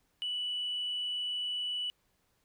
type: tone with frequency modulation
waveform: sine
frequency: 2960 Hz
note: F#7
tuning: in tune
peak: -31 dBFS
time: 0.22-1.9 s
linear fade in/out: 0 ms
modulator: 27.3 Hz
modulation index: 0.65
effects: tanh soft clip ceiling -28 dBFS + pink hiss -74 dBFS RMS until 2.44 s